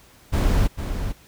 brown noise with echo, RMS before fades -18 dBFS, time 0.32-0.68 s, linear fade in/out 20 ms, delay 450 ms, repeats 1, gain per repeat -8 dB, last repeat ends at 1.13 s, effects pink hiss -52 dBFS RMS until 1.27 s

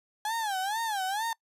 35% pulse tone with vibrato, 830.6 Hz, G#5, in tune, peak -27 dBFS, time 0.25-1.33 s, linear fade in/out 2 ms, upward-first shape sine, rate 2.2 Hz, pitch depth 180 cents each way, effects noise-tail reverb RT60 0.1 s tail -25 dB re dry + resampled to 32000 Hz

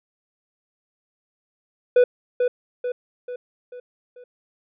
triangle tone with echo, 493.9 Hz, B4, in tune, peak -9 dBFS, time 1.96-2.04 s, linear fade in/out 5 ms, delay 440 ms, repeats 5, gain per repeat -6 dB, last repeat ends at 4.24 s, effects resampled to 8000 Hz

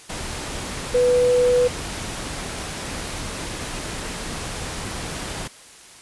sine tone in noise, 493.9 Hz, B4, in tune, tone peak -14 dBFS, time 0.94-1.68 s, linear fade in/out 10 ms, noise pink, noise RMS -30 dBFS, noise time 0.09-5.48 s, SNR +13 dB, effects white hiss -45 dBFS RMS until 6.01 s + resampled to 24000 Hz

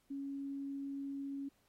sine tone, 277.2 Hz, C#4, in tune, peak -39 dBFS, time 0.1-1.49 s, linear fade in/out 10 ms, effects pink hiss -75 dBFS RMS until 1.68 s + AAC 48 kbps

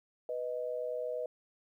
sine tone pair together, 493.9 / 622.3 Hz, B4 / D#5, 0 / 0 cents, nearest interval major third, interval 400 cents, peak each -36 / -37 dBFS, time 0.29-1.26 s, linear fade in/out 2 ms, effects 12-bit

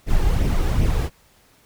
brown noise with flanger, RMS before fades -18 dBFS, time 0.06-1.1 s, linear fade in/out 50 ms, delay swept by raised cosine 0.34 to 2.54 ms, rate 2.6 Hz, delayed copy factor +0.55, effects pink hiss -56 dBFS RMS until 1.65 s

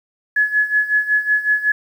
sine tone with tremolo, 1700 Hz, G#6, 40 cents sharp, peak -11 dBFS, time 0.36-1.72 s, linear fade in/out 5 ms, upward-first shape sine, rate 5.4 Hz, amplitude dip 80%, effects 8-bit

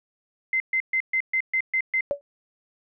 sine tone bursts, 2071 Hz, C7, 18 cents flat, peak -20 dBFS, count 8, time 0.53-2.008 s, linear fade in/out 2 ms, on 71 ms, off 130 ms
sine tone with exponential decay, 570 Hz, C#5, 48 cents sharp, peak -17 dBFS, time 2.11-2.21 s, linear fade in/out 0 ms, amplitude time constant 21 ms
effects none

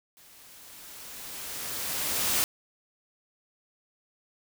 white noise with level ramp, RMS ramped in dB -55 to -25 dBFS, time 0.17-2.44 s, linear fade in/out 0 ms, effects none

